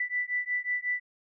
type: beating tone pair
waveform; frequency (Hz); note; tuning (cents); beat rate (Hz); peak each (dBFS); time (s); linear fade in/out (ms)
sine; 1975.5 / 1981; B6 / B6; 0 / +5; 5.5; -31; 0-1; 5
effects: none